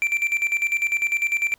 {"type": "tone with tremolo", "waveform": "triangle", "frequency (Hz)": 2349, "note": "D7", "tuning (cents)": 0, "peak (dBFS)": -16, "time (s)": [0.02, 1.54], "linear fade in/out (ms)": 0, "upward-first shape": "square", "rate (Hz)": 10, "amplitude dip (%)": 70, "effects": ["pink hiss -61 dBFS RMS until 1.58 s"]}